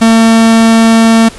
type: tone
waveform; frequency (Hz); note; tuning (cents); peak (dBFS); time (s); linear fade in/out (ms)
45% pulse; 226.2; A3; +48; -3; 0.01-1.29; 10
effects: pink hiss -31 dBFS RMS until 1.38 s + resampled to 24000 Hz